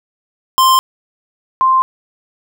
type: tone pair in turn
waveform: square / sine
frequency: 1047 / 1047 Hz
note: C6 / C6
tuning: +1 / +1 cents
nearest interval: unison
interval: 0 cents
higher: neither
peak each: -8 dBFS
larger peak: neither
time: 0.58-0.79 / 1.61-1.82 s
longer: neither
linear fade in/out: 0 ms
effects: none